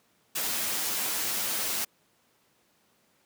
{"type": "noise with comb filter", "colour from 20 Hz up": "white", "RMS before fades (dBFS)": -30, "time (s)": [0.35, 1.85], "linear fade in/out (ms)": 10, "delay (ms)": 9.2, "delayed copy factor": 0.7, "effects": ["pink hiss -67 dBFS RMS until 3.25 s", "high-pass 150 Hz 12 dB/octave"]}